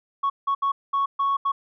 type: tone bursts at uneven times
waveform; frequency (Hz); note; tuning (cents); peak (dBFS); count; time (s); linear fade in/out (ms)
sine; 1108.7; C#6; 0; -18; 6; 0.23-0.3 / 0.47-0.55 / 0.62-0.72 / 0.93-1.06 / 1.19-1.37 / 1.45-1.52; 10
effects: tanh soft clip ceiling -17 dBFS